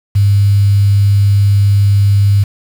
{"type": "tone with quantisation", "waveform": "sine", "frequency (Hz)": 100.4, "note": "G2", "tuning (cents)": 42, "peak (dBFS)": -6, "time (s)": [0.15, 2.44], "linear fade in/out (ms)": 10, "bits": 5, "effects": []}